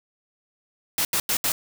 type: noise bursts at uneven times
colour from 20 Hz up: white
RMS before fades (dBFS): -23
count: 4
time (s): 0.98-1.05 / 1.13-1.2 / 1.29-1.37 / 1.44-1.52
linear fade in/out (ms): 2
effects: none